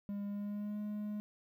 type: tone with pitch glide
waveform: triangle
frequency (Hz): 202.3 to 209.2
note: G#3 to G#3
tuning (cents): -45 to +13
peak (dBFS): -35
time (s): 0.09-1.2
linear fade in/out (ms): 0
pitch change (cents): +58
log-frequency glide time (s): 0.25-0.78
effects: 12-bit